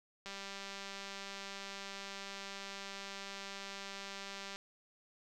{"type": "click train", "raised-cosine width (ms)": 0.2, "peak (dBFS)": -28, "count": 848, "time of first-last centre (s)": [0.26, 4.559], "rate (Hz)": 197, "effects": []}